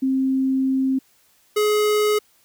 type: tone pair in turn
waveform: sine / square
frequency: 264.8 / 421.6 Hz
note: C4 / G#4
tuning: +21 / +26 cents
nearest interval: minor sixth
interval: 805 cents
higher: second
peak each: -17 dBFS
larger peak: neither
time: 0.02-0.99 / 1.56-2.19 s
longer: first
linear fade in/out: 10 ms
effects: white hiss -59 dBFS RMS until 2.44 s